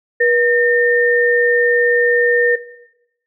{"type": "tone pair together", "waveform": "sine", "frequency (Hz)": [481.8, 1819], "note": ["B4", "A#6"], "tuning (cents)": [-43, -43], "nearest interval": "octave + major seventh", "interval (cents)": 2300, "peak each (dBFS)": -13, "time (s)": [0.2, 2.56], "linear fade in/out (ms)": 10, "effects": ["noise-tail reverb RT60 0.9 s tail -17 dB re dry"]}